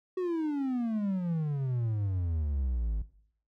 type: exponential sweep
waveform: triangle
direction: down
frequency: 375.6 to 50.4 Hz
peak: -26 dBFS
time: 0.17-3.02 s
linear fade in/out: 5 ms
effects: noise-tail reverb RT60 0.6 s tail -17 dB re dry